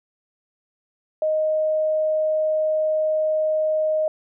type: tone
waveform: sine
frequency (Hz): 622.3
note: D#5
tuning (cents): 0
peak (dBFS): -18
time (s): 1.22-4.08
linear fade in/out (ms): 2
effects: none